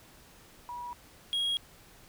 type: tone pair in turn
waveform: sine / triangle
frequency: 968 / 3288 Hz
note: B5 / G#7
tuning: -35 / -18 cents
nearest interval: octave + major sixth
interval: 2117 cents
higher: second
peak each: -37 / -26 dBFS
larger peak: second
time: 0.69-0.93 / 1.33-1.57 s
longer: neither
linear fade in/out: 0 ms
effects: pink hiss -56 dBFS RMS until 2.08 s